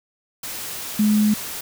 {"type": "tone in noise", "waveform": "sine", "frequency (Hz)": 211.7, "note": "G#3", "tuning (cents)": 33, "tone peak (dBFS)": -14, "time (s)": [0.99, 1.34], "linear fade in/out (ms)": 5, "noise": "white", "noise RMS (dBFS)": -31, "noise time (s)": [0.43, 1.61], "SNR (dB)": 14, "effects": []}